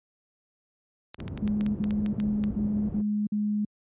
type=clicks; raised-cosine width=0.2 ms; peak=-22 dBFS; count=12; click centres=1.145 / 1.203 / 1.28 / 1.376 / 1.477 / 1.61 / 1.664 / 1.841 / 1.908 / 2.062 / 2.201 / 2.439 s
type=low-pass noise; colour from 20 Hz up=pink; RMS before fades=-34 dBFS; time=1.18-3.02 s; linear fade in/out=10 ms; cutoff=290 Hz; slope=12 dB/octave
type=tone bursts; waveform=sine; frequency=209 Hz; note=G#3; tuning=11 cents sharp; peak=-24 dBFS; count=6; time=1.42-3.65 s; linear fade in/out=5 ms; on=330 ms; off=50 ms
effects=high-pass 60 Hz 12 dB/octave + resampled to 8000 Hz